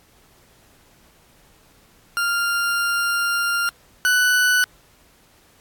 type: tone pair in turn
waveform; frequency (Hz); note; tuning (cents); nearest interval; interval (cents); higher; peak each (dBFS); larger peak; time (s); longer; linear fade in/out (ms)
40% pulse; 1396.9 / 1488.5; F6 / F#6; 0 / +10; minor second; 110; second; -18 / -14; second; 2.17-3.69 / 4.05-4.64; first; 0
effects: pink hiss -55 dBFS RMS until 5.6 s + AAC 64 kbps